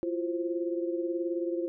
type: tone cluster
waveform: sine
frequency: 340.4 / 359 / 526 Hz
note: F4 / F4 / C5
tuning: -44 / +48 / +9 cents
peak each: -30 / -36 / -36 dBFS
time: 0.03-1.68 s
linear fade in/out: 0 ms
effects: none